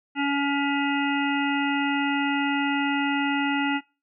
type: harmonic tone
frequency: 282.2 Hz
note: C#4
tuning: 31 cents sharp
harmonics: 1 / 3 / 5 / 7 / 9 / 10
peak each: -24 / -29 / -31 / -32 / -34 / -34 dBFS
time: 0.15-3.81 s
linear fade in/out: 50 ms
effects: noise-tail reverb RT60 0.3 s tail -22 dB re dry